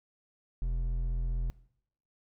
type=tone with hard clipping; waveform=triangle; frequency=42.21 Hz; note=E1; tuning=42 cents sharp; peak=-30 dBFS; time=0.62-1.5 s; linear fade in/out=0 ms; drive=10 dB; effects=noise-tail reverb RT60 0.7 s tail -21 dB re dry